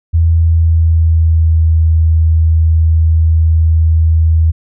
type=tone with pitch glide; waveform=sine; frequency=82.41 to 80.62 Hz; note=E2 to E2; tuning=0 to -38 cents; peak=-6 dBFS; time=0.13-4.52 s; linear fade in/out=20 ms; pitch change=-38 cents; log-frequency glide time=0.35-1.62 s; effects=none